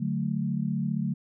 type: chord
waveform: sine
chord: D major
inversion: none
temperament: equal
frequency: 146.83 / 185 / 220 Hz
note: D3 / F#3 / A3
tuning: 0 / 0 / 0 cents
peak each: -30 dBFS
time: 0-1.14 s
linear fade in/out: 10 ms
effects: none